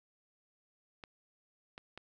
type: clicks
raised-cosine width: 0.3 ms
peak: -30 dBFS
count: 3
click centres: 1.038 / 1.779 / 1.976 s
effects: none